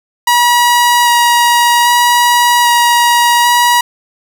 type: tone with vibrato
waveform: sawtooth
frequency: 959 Hz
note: A#5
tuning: 49 cents sharp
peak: -3 dBFS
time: 0.27-3.81 s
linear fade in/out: 5 ms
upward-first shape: square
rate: 0.63 Hz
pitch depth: 8 cents each way
effects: none